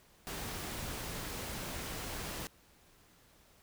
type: noise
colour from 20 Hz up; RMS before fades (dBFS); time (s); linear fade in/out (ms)
pink; -41; 0.27-2.47; 0
effects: pink hiss -64 dBFS RMS until 3.62 s